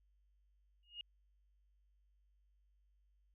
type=tone with exponential growth; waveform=sine; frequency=2860 Hz; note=F7; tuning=41 cents sharp; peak=-40 dBFS; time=0.83-1.01 s; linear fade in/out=1 ms; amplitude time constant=39 ms; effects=added 50 Hz sine -70 dBFS peak until 3.34 s

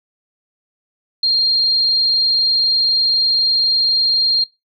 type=tone; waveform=sine; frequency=4208 Hz; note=C8; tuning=9 cents sharp; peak=-12 dBFS; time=1.23-4.44 s; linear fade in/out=5 ms; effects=noise-tail reverb RT60 0.2 s tail -20 dB re dry

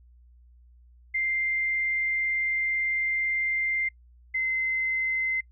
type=tone pair in turn; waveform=sine; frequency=2094 / 2063 Hz; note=C7 / C7; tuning=+1 / -25 cents; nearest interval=unison; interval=26 cents; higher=first; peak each=-24 dBFS; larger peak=neither; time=1.14-3.89 / 4.34-5.41 s; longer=first; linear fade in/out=10 ms; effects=noise-tail reverb RT60 0.1 s tail -26 dB re dry + added 60 Hz sine -52 dBFS peak until 5.51 s

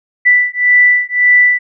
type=beating tone pair; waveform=sine; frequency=1975.5 / 1977.3 Hz; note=B6 / B6; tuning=0 / +2 cents; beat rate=1.8 Hz; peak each=-10 dBFS; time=0.25-1.59 s; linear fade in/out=20 ms; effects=none

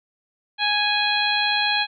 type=harmonic tone with a mistuned harmonic; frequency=830.6 Hz; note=G#5; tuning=in tune; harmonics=1 / 2 / 3 / 4 / 5; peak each=-25 / -25 / -25 / -25 / -25 dBFS; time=0.58-1.87 s; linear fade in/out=50 ms; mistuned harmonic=5; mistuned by=-19 cents; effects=none

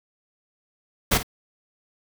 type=noise with echo; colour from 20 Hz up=pink; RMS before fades=-19 dBFS; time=1.11-1.18 s; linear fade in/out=10 ms; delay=51 ms; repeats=1; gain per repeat=-12 dB; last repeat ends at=1.231 s; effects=none

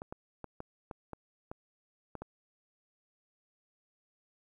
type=clicks; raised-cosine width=1 ms; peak=-27 dBFS; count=9; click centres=0.019 / 0.125 / 0.443 / 0.604 / 0.912 / 1.133 / 1.515 / 2.153 / 2.22 s; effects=11-bit

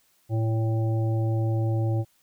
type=harmonic tone; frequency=111.8 Hz; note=A2; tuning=28 cents sharp; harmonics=1 / 3 / 5 / 7; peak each=-22 / -32 / -36 / -39 dBFS; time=0.29-2.05 s; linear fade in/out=50 ms; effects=white hiss -65 dBFS RMS until 2.22 s

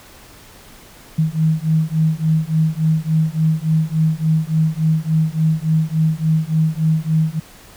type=beating tone pair; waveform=sine; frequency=156.8 / 160.3 Hz; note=D#3 / E3; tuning=+14 / -48 cents; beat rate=3.5 Hz; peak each=-17 dBFS; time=1.18-7.4 s; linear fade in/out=10 ms; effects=pink hiss -43 dBFS RMS until 7.76 s

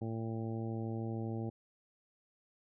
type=harmonic tone; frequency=112.8 Hz; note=A2; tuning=44 cents sharp; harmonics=1 / 2 / 3 / 4 / 5 / 6 / 7; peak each=-38 / -41 / -43 / -48 / -51 / -55 / -51 dBFS; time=0.01-1.5 s; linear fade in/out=10 ms; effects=none

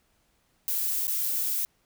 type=noise with dropouts; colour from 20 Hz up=violet; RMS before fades=-28 dBFS; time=0.68-1.65 s; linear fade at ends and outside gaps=0 ms; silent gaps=1.07-1.079 s; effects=pink hiss -69 dBFS RMS until 1.85 s

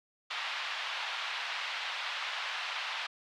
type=band-pass noise; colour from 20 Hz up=white; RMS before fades=-37 dBFS; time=0.3-3.07 s; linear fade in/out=10 ms; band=780 to 3600 Hz; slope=24 dB/octave; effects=none

